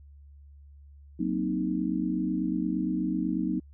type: chord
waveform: sine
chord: C half-diminished seventh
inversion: second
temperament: equal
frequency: 185 / 233.1 / 261.6 / 311.1 Hz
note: Gb3 / Bb3 / C4 / Eb4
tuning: 0 / 0 / 0 / 0 cents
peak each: -31 / -33 / -32 / -30 dBFS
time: 1.19-3.6 s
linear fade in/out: 10 ms
effects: added 71 Hz sine -48 dBFS peak until 3.73 s